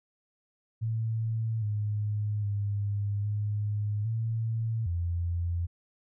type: tone with pitch steps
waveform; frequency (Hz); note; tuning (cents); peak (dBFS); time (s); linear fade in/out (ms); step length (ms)
sine; 112.2 / 104.9 / 101.9 / 104.3 / 112.9 / 86.2; A2 / G#2 / G#2 / G#2 / A2 / F2; +34 / +18 / -32 / +8 / +45 / -22; -27; 0.81-5.67; 20; 810
effects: none